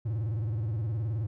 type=tone with vibrato; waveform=triangle; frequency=109.7 Hz; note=A2; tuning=5 cents flat; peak=-26 dBFS; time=0.05-1.27 s; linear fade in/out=10 ms; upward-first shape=square; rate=19 Hz; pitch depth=130 cents each way; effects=none